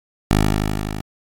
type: tone with level ramp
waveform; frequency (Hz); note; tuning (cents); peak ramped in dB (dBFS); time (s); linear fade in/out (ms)
10% pulse; 51.9; G#1; 0; -4 to -18; 0.31-1.01; 0
effects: AAC 48 kbps